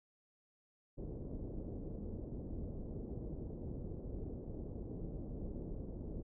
pink low-pass noise, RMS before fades -44 dBFS, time 0.97-6.23 s, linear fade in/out 20 ms, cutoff 470 Hz, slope 24 dB/octave, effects none

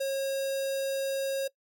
square tone with notch filter, 543 Hz, C#5, 36 cents flat, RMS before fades -30 dBFS, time 0-1.48 s, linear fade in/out 10 ms, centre 2000 Hz, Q 1.1, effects noise-tail reverb RT60 0.1 s tail -21 dB re dry

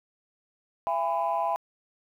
sine tone cluster, 673 / 816 / 1002 Hz, E5 / G#5 / B5, +36 / -31 / +25 cents, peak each -28 dBFS, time 0.87-1.56 s, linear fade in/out 0 ms, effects tanh soft clip ceiling -18 dBFS + 10-bit

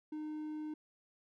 triangle tone, 306.2 Hz, D#4, 28 cents flat, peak -37 dBFS, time 0.12-0.74 s, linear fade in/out 5 ms, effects none

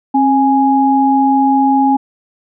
sine tone pair together, 268.5 / 830.6 Hz, C4 / G#5, +45 / 0 cents, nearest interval octave + minor sixth, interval 1955 cents, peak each -11 dBFS, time 0.14-1.97 s, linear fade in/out 10 ms, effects none

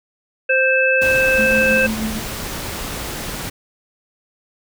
harmonic tone, 523.3 Hz, C5, in tune, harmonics 1 / 3 / 5, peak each -17 / -17 / -17 dBFS, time 0.49-1.87 s, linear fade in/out 10 ms
pink noise, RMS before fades -27 dBFS, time 1.01-3.5 s, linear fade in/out 10 ms
sine tone with tremolo, 218.9 Hz, A3, 9 cents flat, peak -19 dBFS, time 1.37-2.2 s, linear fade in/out 20 ms, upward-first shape sine, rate 6.2 Hz, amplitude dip 55%
effects none

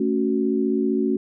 sine chord, F# minor, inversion first, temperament just, 222 / 277.5 / 370 Hz, A3 / C#4 / F#4, +16 / +2 / 0 cents, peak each -23 dBFS, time 0-1.17 s, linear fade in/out 5 ms, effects none

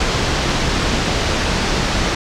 pink low-pass noise, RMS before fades -18 dBFS, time 0-2.15 s, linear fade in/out 5 ms, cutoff 6200 Hz, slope 24 dB/octave, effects none

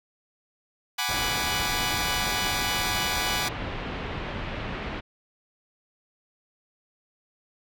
10% pulse chord, G# half-diminished seventh, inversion third, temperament equal, 740 / 830.6 / 987.8 / 1174.7 Hz, F#5 / G#5 / B5 / D6, 0 / 0 / 0 / 0 cents, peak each -23 dBFS, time 0.98-3.49 s, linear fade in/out 10 ms
pink low-pass noise, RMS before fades -33 dBFS, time 1.08-5.01 s, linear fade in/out 20 ms, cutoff 3300 Hz, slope 24 dB/octave
effects none

